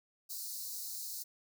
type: high-pass noise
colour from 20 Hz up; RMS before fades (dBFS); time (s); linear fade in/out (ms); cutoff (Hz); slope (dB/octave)
white; -42; 0.29-1.24; 20; 4000; 96
effects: none